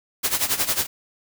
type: noise with tremolo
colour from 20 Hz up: white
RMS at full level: -20 dBFS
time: 0.23-0.87 s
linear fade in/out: 20 ms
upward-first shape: sine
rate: 11 Hz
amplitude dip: 80%
effects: none